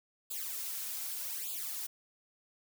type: noise with flanger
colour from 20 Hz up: blue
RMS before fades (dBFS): -39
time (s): 0.3-1.87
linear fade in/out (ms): 10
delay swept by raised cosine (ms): 0.26 to 4.06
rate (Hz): 0.83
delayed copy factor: +1
effects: none